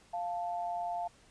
sine tone pair together, 698.2 / 880 Hz, F5 / A5, -1 / 0 cents, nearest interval major third, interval 401 cents, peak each -34 / -39 dBFS, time 0.13-1.08 s, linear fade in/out 10 ms, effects pink hiss -62 dBFS RMS until 1.3 s + resampled to 22050 Hz

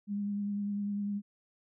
sine tone with vibrato, 203.4 Hz, G#3, 36 cents flat, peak -31 dBFS, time 0.07-1.22 s, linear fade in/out 50 ms, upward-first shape sine, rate 10 Hz, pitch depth 18 cents each way, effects none

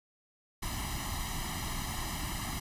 pink noise with comb filter, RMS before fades -36 dBFS, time 0.62-2.6 s, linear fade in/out 10 ms, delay 1 ms, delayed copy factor +0.9, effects resampled to 32000 Hz

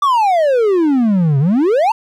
triangle exponential two-way sweep, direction down then up, 1187 to 132 to 935 Hz, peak -8 dBFS, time 0.02-1.92 s, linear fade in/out 5 ms, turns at 1.39 s, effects none

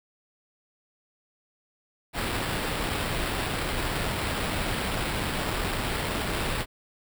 pink noise with sample-and-hold, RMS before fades -29 dBFS, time 2.13-6.66 s, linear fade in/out 50 ms, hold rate 6300 Hz, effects none

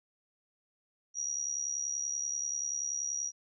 sine tone with amplitude modulation, 5760 Hz, F#8, 47 cents flat, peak -29 dBFS, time 1.14-3.32 s, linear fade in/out 50 ms, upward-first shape sine, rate 70.4 Hz, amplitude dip 70%, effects none

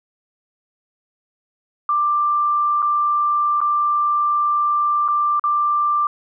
sine tone with dropouts, 1182 Hz, D6, 11 cents sharp, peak -15 dBFS, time 1.89-6.07 s, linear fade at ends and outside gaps 2 ms, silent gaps 2.821-2.826 / 3.605-3.614 / 5.08-5.085 / 5.396-5.439 s, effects none

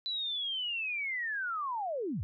sine linear sweep, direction down, 4005 to 66.2 Hz, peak -32 dBFS, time 0.06-2.23 s, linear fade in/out 0 ms, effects none

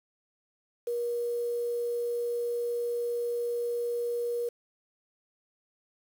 sine tone with quantisation, 476.9 Hz, A#4, 39 cents sharp, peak -28 dBFS, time 0.87-4.49 s, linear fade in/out 5 ms, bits 8, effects none

